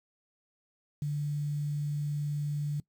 sine tone with quantisation, 146.83 Hz, D3, in tune, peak -29 dBFS, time 1.02-2.8 s, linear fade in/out 2 ms, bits 9, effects noise-tail reverb RT60 0.1 s tail -21 dB re dry

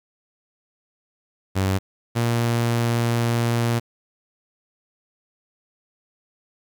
sawtooth tone pair in turn, 95.8 / 117.63 Hz, G2 / A#2, -39 / +16 cents, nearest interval major third, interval 355 cents, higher second, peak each -15 dBFS, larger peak neither, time 1.55-1.79 / 2.15-3.8 s, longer second, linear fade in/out 20 ms, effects 9-bit

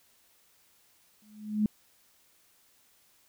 sine tone with exponential growth, 212 Hz, G#3, 36 cents sharp, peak -20 dBFS, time 1.22-1.66 s, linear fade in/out 2 ms, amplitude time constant 94 ms, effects white hiss -65 dBFS RMS until 3.28 s

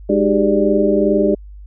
sine tone cluster, 206.1 / 306.7 / 385.3 / 407.7 / 590 Hz, G#3 / D#4 / G4 / G#4 / D5, -13 / -25 / -30 / -32 / +8 cents, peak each -18 dBFS, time 0.09-1.35 s, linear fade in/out 10 ms, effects added 50 Hz sine -33 dBFS peak until 1.66 s

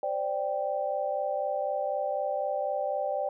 sine chord, C suspended second, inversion none, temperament equal, 523.3 / 587.3 / 784 Hz, C5 / D5 / G5, 0 / 0 / 0 cents, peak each -34 / -30 / -32 dBFS, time 0.03-3.29 s, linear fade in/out 2 ms, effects none

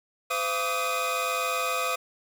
45% pulse tone cluster, 512 / 680 / 1153 / 1254 / 2481 Hz, C5 / F5 / D6 / D#6 / D#7, -38 / -46 / -32 / +13 / -6 cents, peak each -33 / -34 / -32 / -31 / -32 dBFS, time 0.3-1.96 s, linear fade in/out 10 ms, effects none

